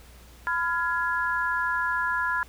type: chord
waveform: sine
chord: F diminished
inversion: second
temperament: just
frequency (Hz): 1005.8 / 1396.9 / 1676.3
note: Cb6 / F6 / Ab6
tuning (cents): +31 / 0 / +16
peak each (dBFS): -28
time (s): 0.47-2.43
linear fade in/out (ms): 0
effects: added 60 Hz sine -48 dBFS peak until 2.48 s + pink hiss -53 dBFS RMS until 2.48 s